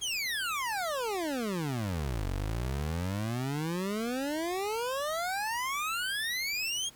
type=exponential two-way sweep; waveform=25% pulse; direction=down then up; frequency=3322 to 45 to 3322 Hz; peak=-27 dBFS; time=0.01-6.9 s; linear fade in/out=20 ms; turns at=2.29 s; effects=pink hiss -56 dBFS RMS until 6.95 s